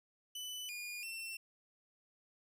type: tone with pitch steps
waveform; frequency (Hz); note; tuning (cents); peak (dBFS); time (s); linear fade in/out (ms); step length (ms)
sawtooth; 2992 / 2430 / 2697; F#7 / D#7 / E7; +19 / -42 / +39; -39; 0.35-1.37; 5; 340
effects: none